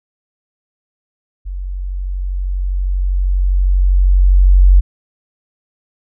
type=tone with level ramp; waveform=sine; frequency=46.25 Hz; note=F#1; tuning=in tune; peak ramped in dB=-21 to -3 dBFS; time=1.45-4.81 s; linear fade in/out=20 ms; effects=none